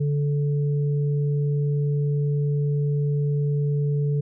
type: tone pair together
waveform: sine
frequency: 145.03 / 435.4 Hz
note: D3 / A4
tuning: -21 / -18 cents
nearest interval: octave + perfect fifth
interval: 1903 cents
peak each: -20 / -31 dBFS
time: 0-4.21 s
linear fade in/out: 10 ms
effects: none